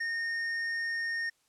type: tone with hard clipping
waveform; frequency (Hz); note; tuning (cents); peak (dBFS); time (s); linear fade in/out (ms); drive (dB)
sine; 1839; A#6; -24; -32; 0-1.3; 10; 6
effects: white hiss -71 dBFS RMS until 1.48 s + low-pass 10000 Hz 12 dB/octave